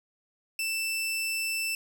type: tone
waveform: sawtooth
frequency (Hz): 2660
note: E7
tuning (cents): +15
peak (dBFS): -25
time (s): 0.59-1.75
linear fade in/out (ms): 2
effects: none